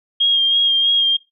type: tone with vibrato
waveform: sine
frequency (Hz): 3239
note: G#7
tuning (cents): -44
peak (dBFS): -12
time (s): 0.2-1.17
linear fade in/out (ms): 10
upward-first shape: sine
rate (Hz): 3.1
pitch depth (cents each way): 25
effects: noise-tail reverb RT60 0.2 s tail -22 dB re dry